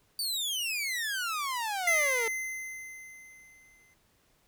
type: exponential sweep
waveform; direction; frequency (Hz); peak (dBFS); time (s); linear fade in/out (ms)
sawtooth; down; 4654 to 440; -27; 0.19-2.28; 2
type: tone with exponential decay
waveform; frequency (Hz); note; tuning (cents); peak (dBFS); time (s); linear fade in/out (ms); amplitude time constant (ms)
square; 2063; C7; -25; -23; 1.87-3.94; 5; 450
effects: pink hiss -68 dBFS RMS until 4.47 s